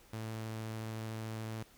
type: tone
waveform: sawtooth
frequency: 110.8 Hz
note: A2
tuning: 13 cents sharp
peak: -35 dBFS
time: 0.13-1.63 s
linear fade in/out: 5 ms
effects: pink hiss -62 dBFS RMS until 1.77 s